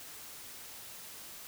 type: silence
effects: white hiss -48 dBFS RMS until 1.47 s